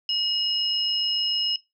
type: tone pair together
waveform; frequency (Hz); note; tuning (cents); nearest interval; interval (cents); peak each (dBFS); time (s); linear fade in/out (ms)
sine; 2895 / 5158; F#7 / E8; -38 / -39; minor seventh; 999; -25; 0.09-1.56; 2
effects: noise-tail reverb RT60 0.2 s tail -19 dB re dry